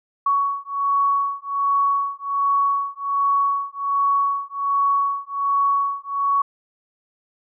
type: beating tone pair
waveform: sine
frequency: 1118 / 1119.3 Hz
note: C#6 / C#6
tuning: +14 / +16 cents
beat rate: 1.3 Hz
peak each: -21 dBFS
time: 0.26-6.42 s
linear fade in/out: 5 ms
effects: none